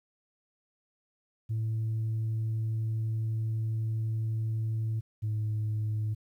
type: tone pair in turn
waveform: sine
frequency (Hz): 111 / 107.65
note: A2 / A2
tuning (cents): +16 / -37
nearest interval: minor second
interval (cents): 53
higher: first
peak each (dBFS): -26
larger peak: neither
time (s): 1.49-5.01 / 5.22-6.15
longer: first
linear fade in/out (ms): 20
effects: tanh soft clip ceiling -26 dBFS + 11-bit